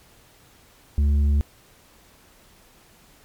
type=tone with tanh clipping; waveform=triangle; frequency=72.2 Hz; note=D2; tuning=29 cents flat; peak=-17 dBFS; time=0.98-1.41 s; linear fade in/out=0 ms; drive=10 dB; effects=pink hiss -54 dBFS RMS until 3.24 s + MP3 96 kbps